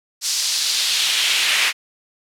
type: noise with high-pass filter sweep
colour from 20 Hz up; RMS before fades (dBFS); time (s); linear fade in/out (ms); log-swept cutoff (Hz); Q
brown; -19; 0.21-1.73; 50; 5500 to 2300; 1.8
effects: low-pass 12000 Hz 12 dB/octave